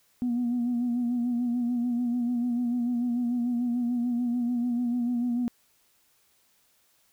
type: tone with vibrato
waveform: sine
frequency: 241.6 Hz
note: B3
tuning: 38 cents flat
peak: -23 dBFS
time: 0.22-5.48 s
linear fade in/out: 0 ms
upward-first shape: sine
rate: 6.8 Hz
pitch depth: 43 cents each way
effects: tanh soft clip ceiling -21 dBFS + white hiss -66 dBFS RMS until 7.12 s